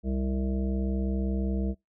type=harmonic tone; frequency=65.41 Hz; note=C2; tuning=in tune; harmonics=1 / 3 / 5 / 7 / 9 / 10; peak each=-28 / -30 / -37 / -39 / -47 / -44 dBFS; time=0.03-1.75 s; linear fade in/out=50 ms; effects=noise-tail reverb RT60 0.2 s tail -26 dB re dry